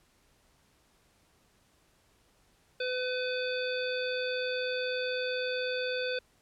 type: harmonic tone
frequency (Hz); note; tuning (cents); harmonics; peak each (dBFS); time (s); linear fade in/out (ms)
504; B4; +35; 1 / 3 / 5 / 7 / 9; -32 / -37 / -39 / -40 / -42; 2.8-6.19; 5
effects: pink hiss -67 dBFS RMS until 6.41 s + low-pass 12000 Hz 12 dB/octave